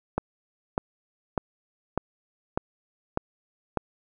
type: click train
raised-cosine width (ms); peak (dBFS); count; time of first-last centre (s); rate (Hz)
1; -10; 7; 0.18-3.773; 1.67
effects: none